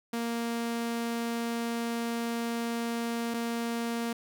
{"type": "tone pair in turn", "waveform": "sawtooth", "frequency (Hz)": [233.1, 233.1], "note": ["A#3", "A#3"], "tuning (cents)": [0, 0], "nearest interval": "unison", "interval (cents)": 0, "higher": "neither", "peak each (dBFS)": -26, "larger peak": "neither", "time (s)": [[0.13, 3.34], [3.34, 4.13]], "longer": "first", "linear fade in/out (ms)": 5, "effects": []}